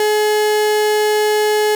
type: tone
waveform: 35% pulse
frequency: 423.9 Hz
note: G#4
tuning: 35 cents sharp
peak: -11 dBFS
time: 0-1.75 s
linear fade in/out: 2 ms
effects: none